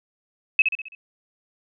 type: tone with echo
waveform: sine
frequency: 2580 Hz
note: E7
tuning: 38 cents flat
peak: -11 dBFS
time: 0.59-0.62 s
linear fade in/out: 2 ms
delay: 66 ms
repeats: 5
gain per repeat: -6 dB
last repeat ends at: 0.95 s
effects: none